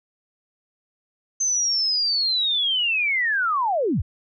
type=linear sweep; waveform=sine; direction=down; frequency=6272 to 49 Hz; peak=-19 dBFS; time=1.4-4.02 s; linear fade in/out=10 ms; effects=none